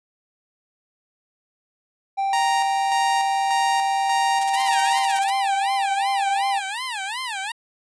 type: tone with pitch glide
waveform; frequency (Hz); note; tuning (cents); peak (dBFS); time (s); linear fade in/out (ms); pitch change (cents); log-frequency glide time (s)
triangle; 784 to 791.7; G5 to G5; 0 to +17; -18; 2.17-6.6; 20; +17; 4.93-6.26
type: tone with tremolo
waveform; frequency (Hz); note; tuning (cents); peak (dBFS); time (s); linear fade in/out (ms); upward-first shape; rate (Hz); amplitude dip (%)
sawtooth; 932.3; A#5; 0; -17; 2.33-5.19; 2; square; 1.7; 45
type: noise bursts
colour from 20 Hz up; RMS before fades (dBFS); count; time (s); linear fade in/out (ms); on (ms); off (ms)
blue; -28; 15; 4.41-5.305; 5; 27; 35
type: tone with vibrato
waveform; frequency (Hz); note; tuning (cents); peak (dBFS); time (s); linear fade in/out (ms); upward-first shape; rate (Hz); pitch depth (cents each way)
15% pulse; 895; A5; +29; -20; 4.53-7.52; 5; sine; 2.7; 270
effects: resampled to 22050 Hz